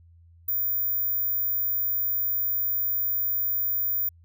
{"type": "tone", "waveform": "sine", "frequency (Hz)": 14850, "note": "A#9", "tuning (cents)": -8, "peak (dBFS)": -23, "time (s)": [0.48, 4.09], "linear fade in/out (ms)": 5, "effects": ["added 84 Hz sine -51 dBFS peak until 4.24 s"]}